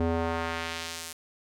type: tone with band-pass filter sweep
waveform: square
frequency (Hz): 82.9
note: E2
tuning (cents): +10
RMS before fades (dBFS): -31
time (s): 0-1.13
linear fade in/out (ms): 5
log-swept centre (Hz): 360 to 10000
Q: 0.76
effects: none